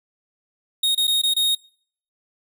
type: tone with dropouts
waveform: 45% pulse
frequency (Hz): 3729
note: A#7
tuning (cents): 0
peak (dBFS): -17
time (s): 0.83-1.55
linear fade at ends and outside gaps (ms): 5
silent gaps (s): 0.949-0.976 / 1.071-1.077 / 1.217-1.234 / 1.338-1.364
effects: noise-tail reverb RT60 0.6 s tail -26 dB re dry